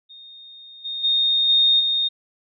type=tone with level steps; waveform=sine; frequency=3686 Hz; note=A#7; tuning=20 cents flat; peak=-40 / -26 / -16 / -13 / -18 dBFS; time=0.09-2.09 s; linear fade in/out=20 ms; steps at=0.84 / 1.03 / 1.48 / 1.79 s; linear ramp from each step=20 ms; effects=none